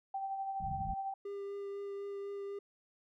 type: tone with tremolo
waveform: sine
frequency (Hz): 779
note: G5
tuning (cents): -11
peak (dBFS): -34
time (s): 0.14-1.14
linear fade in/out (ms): 5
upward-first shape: sine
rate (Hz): 12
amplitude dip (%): 40
type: low-pass noise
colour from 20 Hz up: white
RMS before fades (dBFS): -42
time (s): 0.6-0.94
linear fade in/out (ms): 5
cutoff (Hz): 190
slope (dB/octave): 48
type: tone with vibrato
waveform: triangle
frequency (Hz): 400.2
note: G4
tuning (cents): +36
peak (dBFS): -37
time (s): 1.25-2.59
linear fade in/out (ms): 5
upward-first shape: triangle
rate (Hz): 4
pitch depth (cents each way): 12
effects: none